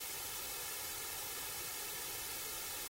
white noise with comb filter, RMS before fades -43 dBFS, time 0-2.88 s, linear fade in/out 10 ms, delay 2.3 ms, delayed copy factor +0.6, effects AAC 48 kbps

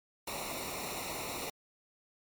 pink noise with comb filter, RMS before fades -39 dBFS, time 0.27-1.5 s, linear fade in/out 5 ms, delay 0.62 ms, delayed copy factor -0.8, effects MP3 96 kbps

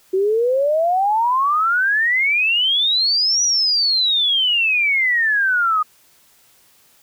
sine exponential two-way sweep, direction up then down, 370 to 5890 to 1226 Hz, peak -14 dBFS, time 0.13-5.83 s, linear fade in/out 10 ms, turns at 3.43 s, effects white hiss -54 dBFS RMS until 7.02 s

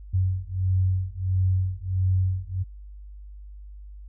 sine beating tone pair, 92.5 / 94 Hz, F#2 / F#2, 0 / +28 cents, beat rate 1.5 Hz, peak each -24 dBFS, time 0.13-2.64 s, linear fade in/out 20 ms, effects added 50 Hz sine -39 dBFS peak until 4.08 s

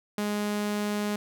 sawtooth tone, 207.7 Hz, G#3, in tune, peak -23 dBFS, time 0.18-1.16 s, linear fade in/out 2 ms, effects none

